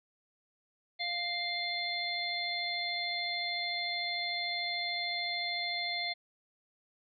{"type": "harmonic tone", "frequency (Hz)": 698.5, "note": "F5", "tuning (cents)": 0, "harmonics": [1, 3, 5, 6], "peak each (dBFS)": [-40, -36, -39, -37], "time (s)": [0.99, 6.14], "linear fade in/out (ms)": 20, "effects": []}